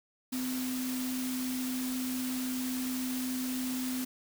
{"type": "tone in noise", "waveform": "sine", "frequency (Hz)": 255.4, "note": "C4", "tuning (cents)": -42, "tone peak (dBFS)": -32, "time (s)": [0.32, 4.05], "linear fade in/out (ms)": 10, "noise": "white", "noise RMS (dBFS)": -40, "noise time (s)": [0.32, 4.05], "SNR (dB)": 5, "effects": []}